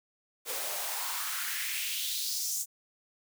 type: noise with high-pass filter sweep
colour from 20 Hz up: white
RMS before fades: -34 dBFS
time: 0.45-2.66 s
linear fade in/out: 50 ms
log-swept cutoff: 430 to 7200 Hz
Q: 2.7
effects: none